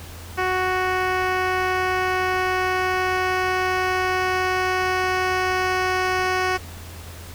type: tone with low-pass filter sweep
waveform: 10% pulse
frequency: 370 Hz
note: F#4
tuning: in tune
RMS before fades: -22 dBFS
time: 0.37-6.58 s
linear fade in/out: 20 ms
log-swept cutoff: 2800 to 4900 Hz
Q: 0.73
effects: added 85 Hz sine -37 dBFS peak until 7.34 s + pink hiss -41 dBFS RMS until 7.34 s